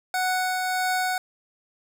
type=tone with tremolo; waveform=25% pulse; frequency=740 Hz; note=F#5; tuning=in tune; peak=-18 dBFS; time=0.14-1.18 s; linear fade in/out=2 ms; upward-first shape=triangle; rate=1.6 Hz; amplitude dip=30%; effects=none